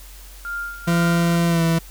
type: tone with tremolo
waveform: sine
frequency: 1400 Hz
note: F6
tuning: 4 cents sharp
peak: -24 dBFS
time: 0.45-1.36 s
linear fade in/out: 0 ms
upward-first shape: sine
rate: 2.1 Hz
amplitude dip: 75%
type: tone with pitch glide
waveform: 40% pulse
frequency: 170 to 165.26 Hz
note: F3 to E3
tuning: -46 to +5 cents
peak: -15 dBFS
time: 0.87-1.79 s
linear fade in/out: 10 ms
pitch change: -49 cents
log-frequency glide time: 1.48-1.63 s
effects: added 46 Hz sine -39 dBFS peak until 1.9 s + white hiss -45 dBFS RMS until 1.9 s